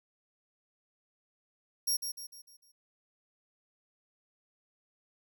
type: tone with echo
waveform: 20% pulse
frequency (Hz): 5588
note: F8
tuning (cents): 0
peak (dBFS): -22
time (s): 1.87-1.97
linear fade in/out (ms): 10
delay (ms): 150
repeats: 5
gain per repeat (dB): -7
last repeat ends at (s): 2.72
effects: none